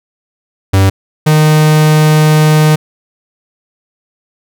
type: tone pair in turn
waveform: 45% pulse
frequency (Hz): 96.7 / 153.99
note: G2 / D#3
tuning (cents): -23 / -18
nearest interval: minor sixth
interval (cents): 805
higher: second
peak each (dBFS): -5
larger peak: neither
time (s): 0.73-0.9 / 1.26-2.76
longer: second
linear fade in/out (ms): 10
effects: none